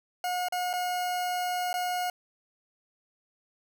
40% pulse tone with dropouts, 721 Hz, F#5, 45 cents flat, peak -27 dBFS, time 0.24-2.1 s, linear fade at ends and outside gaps 2 ms, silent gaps 0.485-0.523 / 0.731-0.736 / 1.73-1.74 s, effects none

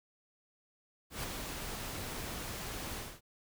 pink noise with ADSR envelope, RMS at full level -37 dBFS, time 1.1-3.21 s, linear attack 130 ms, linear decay 22 ms, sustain -4 dB, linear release 230 ms, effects none

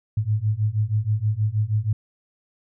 sine beating tone pair, 103.83 / 110.13 Hz, G#2 / A2, 0 / +2 cents, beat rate 6.3 Hz, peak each -23 / -22 dBFS, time 0.17-1.93 s, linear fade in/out 5 ms, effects none

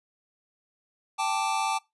square chord, G suspended second, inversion none, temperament equal, 784 / 880 / 1174.7 Hz, G5 / A5 / D6, 0 / 0 / 0 cents, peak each -31 / -29 / -32 dBFS, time 1.18-1.79 s, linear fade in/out 20 ms, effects noise-tail reverb RT60 0.2 s tail -22 dB re dry + resampled to 24000 Hz

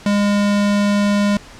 square tone, 204 Hz, G#3, 31 cents flat, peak -14 dBFS, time 0.06-1.37 s, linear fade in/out 2 ms, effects pink hiss -40 dBFS RMS until 1.59 s + low-pass 7000 Hz 12 dB/octave

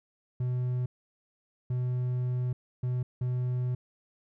triangle tone bursts at uneven times, 125 Hz, B2, 21 cents sharp, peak -25 dBFS, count 4, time 0.4-0.86 / 1.7-2.53 / 2.83-3.03 / 3.21-3.75 s, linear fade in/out 5 ms, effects none

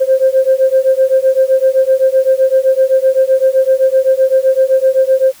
sine beating tone pair, 523.3 / 531.1 Hz, C5 / C5, 0 / +26 cents, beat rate 7.8 Hz, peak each -10 dBFS, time 0-5.33 s, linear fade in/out 20 ms, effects tanh soft clip ceiling -1 dBFS + white hiss -41 dBFS RMS until 5.4 s

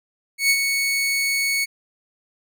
sawtooth tone with ADSR envelope, 2217 Hz, C#7, in tune, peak -10 dBFS, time 0.38-1.66 s, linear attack 120 ms, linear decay 57 ms, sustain -6 dB, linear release 26 ms, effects none

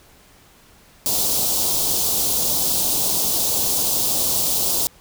white band-stop noise, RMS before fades -20 dBFS, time 1.06-4.87 s, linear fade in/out 0 ms, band 910 to 3600 Hz, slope 24 dB/octave, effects pink hiss -51 dBFS RMS until 5 s

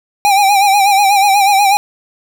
square tone with vibrato, 799 Hz, G5, 33 cents sharp, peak -8 dBFS, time 0.25-1.77 s, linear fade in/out 0 ms, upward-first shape sine, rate 8.2 Hz, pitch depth 67 cents each way, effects none

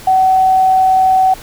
sine tone, 755 Hz, F#5, 35 cents sharp, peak -7 dBFS, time 0.07-1.34 s, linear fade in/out 5 ms, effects pink hiss -34 dBFS RMS until 1.42 s

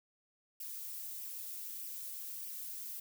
violet noise with flanger, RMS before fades -44 dBFS, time 0.6-3 s, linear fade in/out 5 ms, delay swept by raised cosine 0.35 to 5.05 ms, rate 1.6 Hz, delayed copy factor +0.55, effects none

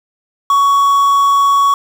triangle tone with quantisation, 1119 Hz, C#6, 16 cents sharp, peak -6 dBFS, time 0.5-1.74 s, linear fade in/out 2 ms, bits 5, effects none

